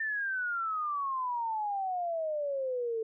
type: exponential sweep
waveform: sine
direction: down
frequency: 1800 to 440 Hz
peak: -30 dBFS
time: 0-3.03 s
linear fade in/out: 5 ms
effects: none